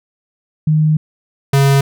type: tone pair in turn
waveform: sine / square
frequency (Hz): 154.6 / 138.21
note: D#3 / C#3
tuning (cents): -11 / -5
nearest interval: major second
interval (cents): 194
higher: first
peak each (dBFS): -9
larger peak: neither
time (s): 0.67-0.97 / 1.53-1.81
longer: first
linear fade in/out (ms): 5
effects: none